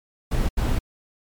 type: noise bursts at uneven times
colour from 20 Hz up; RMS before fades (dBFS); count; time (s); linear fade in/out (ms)
brown; -21; 2; 0.31-0.49 / 0.57-0.79; 10
effects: MP3 96 kbps